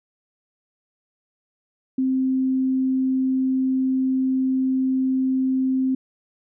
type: tone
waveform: sine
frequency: 261.6 Hz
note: C4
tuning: in tune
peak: -18 dBFS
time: 1.98-5.95 s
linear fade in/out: 5 ms
effects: none